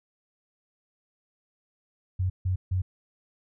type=tone bursts; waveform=sine; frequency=92.5 Hz; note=F#2; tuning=in tune; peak=-23 dBFS; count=3; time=2.19-2.82 s; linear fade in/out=10 ms; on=110 ms; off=150 ms; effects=none